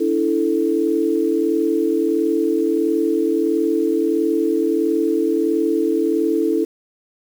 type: chord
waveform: sine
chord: D suspended second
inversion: none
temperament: equal with one note detuned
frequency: 288.1 / 329.6 / 440 Hz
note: D4 / E4 / A4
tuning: -33 / 0 / 0 cents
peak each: -22 / -18 / -20 dBFS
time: 0-6.65 s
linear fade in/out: 10 ms
effects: 7-bit